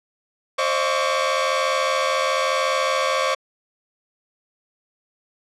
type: tone cluster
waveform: sawtooth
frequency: 529 / 610 / 675 / 1132 Hz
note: C5 / D#5 / E5 / C#6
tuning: +19 / -34 / +41 / +36 cents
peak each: -19 / -22 / -27 / -19 dBFS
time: 0.58-3.35 s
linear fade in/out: 10 ms
effects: low-pass 6000 Hz 12 dB/octave